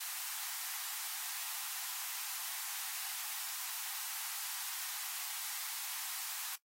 white high-pass noise, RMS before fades -41 dBFS, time 0-6.56 s, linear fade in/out 10 ms, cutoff 730 Hz, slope 96 dB/octave, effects noise-tail reverb RT60 0.1 s tail -17 dB re dry + AAC 48 kbps

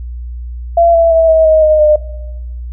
sine tone with pitch steps, 679 / 666.2 / 653.6 / 641.3 / 629.2 / 617.3 / 605.6 Hz, F5 / E5 / E5 / E5 / D#5 / D#5 / D#5, -49 / +18 / -15 / -48 / +19 / -14 / -47 cents, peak -5 dBFS, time 0.77-1.96 s, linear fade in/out 5 ms, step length 170 ms, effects noise-tail reverb RT60 1.0 s tail -18 dB re dry + added 60 Hz sine -21 dBFS peak until 2.72 s

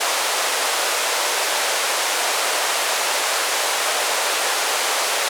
pink band-pass noise, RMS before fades -21 dBFS, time 0-5.29 s, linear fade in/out 10 ms, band 510 to 11000 Hz, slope 24 dB/octave, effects none

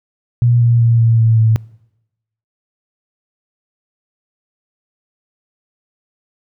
sine tone with pitch steps, 120 / 118.21 / 116.45 / 114.71 / 113 / 111.32 Hz, B2 / A#2 / A#2 / A#2 / A2 / A2, -49 / +25 / -1 / -27 / +47 / +21 cents, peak -8 dBFS, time 0.42-1.56 s, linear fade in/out 0 ms, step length 190 ms, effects noise-tail reverb RT60 0.9 s tail -24 dB re dry

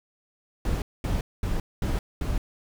brown noise bursts, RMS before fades -26 dBFS, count 5, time 0.65-2.38 s, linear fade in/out 2 ms, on 170 ms, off 220 ms, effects none

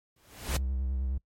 pink noise with exponential growth, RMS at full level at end -29 dBFS, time 0.16-0.57 s, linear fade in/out 5 ms, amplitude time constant 89 ms
triangle tone with vibrato, 65.41 Hz, C2, in tune, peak -26 dBFS, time 0.49-1.18 s, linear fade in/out 5 ms, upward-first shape sine, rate 9.7 Hz, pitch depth 60 cents each way
effects noise-tail reverb RT60 0.1 s tail -23 dB re dry + MP3 64 kbps

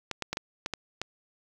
clicks, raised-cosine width 0.2 ms, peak -14 dBFS, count 7, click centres 0.113 / 0.223 / 0.33 / 0.371 / 0.661 / 0.737 / 1.016 s, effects 8-bit

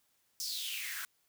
white noise with high-pass filter sweep, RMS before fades -39 dBFS, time 0.4-1.05 s, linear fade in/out 0 ms, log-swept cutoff 5500 to 1400 Hz, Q 6.1, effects white hiss -74 dBFS RMS until 1.28 s

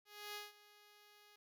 5% pulse tone with ADSR envelope, 415.3 Hz, G#4, in tune, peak -33 dBFS, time 0.05-1.36 s, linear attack 300 ms, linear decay 170 ms, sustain -19 dB, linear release 4 ms, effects none

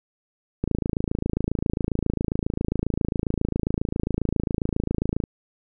click train, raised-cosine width 3 ms, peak -10 dBFS, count 127, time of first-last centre 0.64-5.239 s, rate 27.4 Hz, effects none

